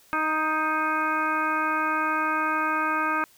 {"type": "harmonic tone with a mistuned harmonic", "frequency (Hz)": 311.1, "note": "D#4", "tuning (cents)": 0, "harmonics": [1, 2, 3, 4, 5, 7, 8], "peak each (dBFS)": [-32, -36, -30, -26, -28, -36, -36], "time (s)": [0.13, 3.24], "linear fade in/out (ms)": 0, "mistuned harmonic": 5, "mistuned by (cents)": 20, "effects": ["white hiss -57 dBFS RMS until 3.37 s"]}